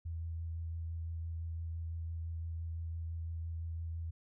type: tone with vibrato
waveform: sine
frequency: 82.5 Hz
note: E2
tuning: 2 cents sharp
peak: -37 dBFS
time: 0.05-4.11 s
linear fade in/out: 10 ms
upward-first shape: sine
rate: 5.9 Hz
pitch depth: 14 cents each way
effects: none